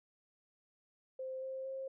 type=tone with pitch steps; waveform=sine; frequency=522 / 527.5 / 533 Hz; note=C5 / C5 / C5; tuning=-4 / +14 / +32 cents; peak=-39 dBFS; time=1.19-1.88 s; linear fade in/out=5 ms; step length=230 ms; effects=none